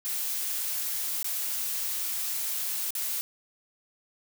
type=noise with dropouts; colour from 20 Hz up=blue; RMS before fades=-31 dBFS; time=0.05-3.21 s; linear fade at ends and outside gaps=0 ms; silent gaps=1.228-1.244 / 2.906-2.952 s; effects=none